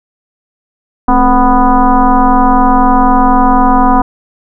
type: tone with frequency modulation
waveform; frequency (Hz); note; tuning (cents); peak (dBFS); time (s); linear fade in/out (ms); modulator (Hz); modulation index
sine; 506; B4; +42; -4; 1.08-4.02; 5; 242; 2.6
effects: none